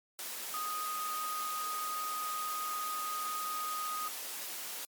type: tone in noise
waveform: sine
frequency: 1244.5 Hz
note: D#6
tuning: in tune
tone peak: -35 dBFS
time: 0.54-4.08 s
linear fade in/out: 0 ms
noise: white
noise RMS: -41 dBFS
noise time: 0.19-4.85 s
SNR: +3 dB
effects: high-pass 300 Hz 12 dB/octave + MP3 96 kbps